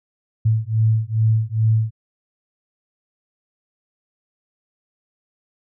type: beating tone pair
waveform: sine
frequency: 109.5 / 111.9 Hz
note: A2 / A2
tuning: -8 / +30 cents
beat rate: 2.4 Hz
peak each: -18 dBFS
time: 0.45-1.91 s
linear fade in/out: 10 ms
effects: none